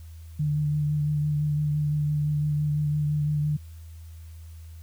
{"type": "tone with vibrato", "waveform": "sine", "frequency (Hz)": 149.1, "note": "D3", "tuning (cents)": 27, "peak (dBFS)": -22, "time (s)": [0.39, 3.57], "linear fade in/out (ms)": 10, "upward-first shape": "sine", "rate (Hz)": 5.9, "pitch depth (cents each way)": 18, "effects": ["added 81 Hz sine -40 dBFS peak until 4.82 s", "white hiss -59 dBFS RMS until 4.82 s"]}